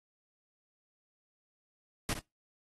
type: noise with echo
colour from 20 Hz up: pink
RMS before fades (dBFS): -32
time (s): 2.09-2.13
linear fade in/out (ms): 0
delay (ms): 61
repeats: 1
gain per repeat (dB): -10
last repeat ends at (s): 2.191
effects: noise-tail reverb RT60 0.2 s tail -23 dB re dry + AAC 32 kbps